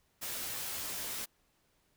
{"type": "noise with comb filter", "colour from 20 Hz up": "white", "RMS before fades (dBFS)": -39, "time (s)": [0.21, 1.26], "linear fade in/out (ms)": 20, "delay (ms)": 15, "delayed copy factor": -0.55, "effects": ["pink hiss -73 dBFS RMS until 1.96 s"]}